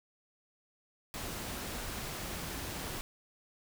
pink noise, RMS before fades -40 dBFS, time 1.14-3.01 s, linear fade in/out 0 ms, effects none

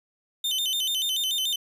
40% pulse tone with vibrato, 3322 Hz, G#7, in tune, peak -23 dBFS, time 0.44-1.56 s, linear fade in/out 5 ms, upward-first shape square, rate 6.9 Hz, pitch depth 150 cents each way, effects none

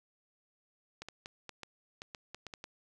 clicks, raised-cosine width 0.2 ms, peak -26 dBFS, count 11, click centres 1.02 / 1.086 / 1.259 / 1.493 / 1.633 / 2.019 / 2.148 / 2.346 / 2.467 / 2.538 / 2.641 s, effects none

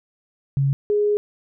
sine tone pair in turn, 138 / 415.4 Hz, C#3 / G#4, -7 / 0 cents, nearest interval octave + perfect fifth, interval 1907 cents, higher second, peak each -16 dBFS, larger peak neither, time 0.57-0.73 / 0.9-1.17 s, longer second, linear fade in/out 0 ms, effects none

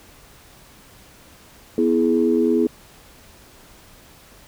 sine chord, E major, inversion second, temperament equal with one note detuned, 246.9 / 329.6 / 419.4 Hz, B3 / E4 / G#4, 0 / 0 / +17 cents, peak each -19 dBFS, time 1.78-2.67 s, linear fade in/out 2 ms, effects tanh soft clip ceiling -5 dBFS + pink hiss -48 dBFS RMS until 4.47 s

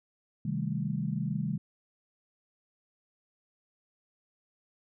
sine chord, A half-diminished seventh, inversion first, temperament just, 132 / 158.4 / 198 / 220 Hz, C3 / Eb3 / G3 / A3, +16 / +31 / +18 / 0 cents, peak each -35 / -33 / -34 / -38 dBFS, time 0.45-1.58 s, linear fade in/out 5 ms, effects none

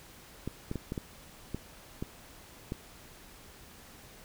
clicks, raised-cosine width 3 ms, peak -21 dBFS, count 8, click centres 0.476 / 0.714 / 0.757 / 0.921 / 0.978 / 1.546 / 2.025 / 2.721 s, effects pink hiss -53 dBFS RMS until 4.24 s

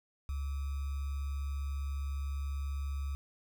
sine tone with sample-and-hold, 69.8 Hz, C#2, 13 cents sharp, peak -33 dBFS, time 0.29-3.15 s, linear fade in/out 0 ms, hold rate 1225 Hz, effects none

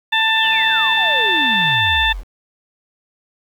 harmonic tone, 888 Hz, A5, 16 cents sharp, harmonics 1 / 2 / 3 / 4, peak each -20 / -17 / -21 / -18 dBFS, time 0.12-2.13 s, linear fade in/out 10 ms
sine exponential sweep, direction down, 3889 to 38 Hz, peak -24 dBFS, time 0.35-2.24 s, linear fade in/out 50 ms
click train, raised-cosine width 0.3 ms, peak -20 dBFS, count 158, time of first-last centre 0.44-1.748 s, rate 120 Hz
effects 7-bit

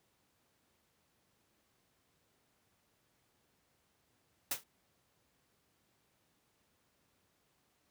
white noise with exponential decay, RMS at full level -30 dBFS, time 4.51-4.64 s, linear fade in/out 5 ms, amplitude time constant 28 ms, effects pink hiss -75 dBFS RMS until 7.9 s + high-pass 80 Hz 12 dB/octave

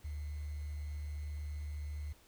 sine tone with sample-and-hold, 74.2 Hz, D2, 18 cents sharp, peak -38 dBFS, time 0.04-2.13 s, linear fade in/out 10 ms, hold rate 2100 Hz, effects pink hiss -64 dBFS RMS until 2.27 s

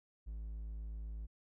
triangle tone, 54 Hz, A1, 32 cents flat, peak -39 dBFS, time 0.26-1.27 s, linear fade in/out 20 ms, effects none

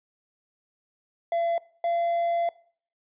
triangle tone pair in turn, 678 / 683.5 Hz, E5 / F5, +49 / -37 cents, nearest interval unison, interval 14 cents, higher second, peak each -21 dBFS, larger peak neither, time 1.32-1.58 / 1.84-2.49 s, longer second, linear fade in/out 2 ms, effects noise-tail reverb RT60 0.5 s tail -20 dB re dry + resampled to 8000 Hz

